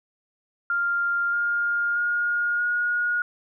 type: tone with pitch steps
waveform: sine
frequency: 1396.9 / 1411.5 / 1426.3 / 1441.2 Hz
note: F6 / F6 / F6 / F#6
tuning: 0 / +18 / +36 / -46 cents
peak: -21 dBFS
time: 0.7-3.22 s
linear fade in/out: 2 ms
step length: 630 ms
effects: none